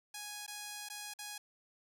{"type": "tone with dropouts", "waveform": "5% pulse", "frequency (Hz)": 830.6, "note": "G#5", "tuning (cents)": 0, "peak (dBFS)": -31, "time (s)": [0.14, 1.38], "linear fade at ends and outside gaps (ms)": 5, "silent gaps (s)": [[0.465, 0.478], [0.888, 0.899], [1.138, 1.188]], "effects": []}